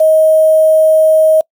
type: tone with quantisation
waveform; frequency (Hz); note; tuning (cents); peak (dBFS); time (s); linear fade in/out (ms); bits
sine; 630; D#5; +21; -5; 0-1.41; 5; 5
effects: noise-tail reverb RT60 0.1 s tail -25 dB re dry